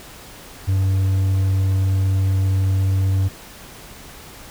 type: tone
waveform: triangle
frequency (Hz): 95.8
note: G2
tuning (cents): -39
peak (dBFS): -13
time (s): 0.67-3.29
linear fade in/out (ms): 20
effects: pink hiss -40 dBFS RMS until 4.5 s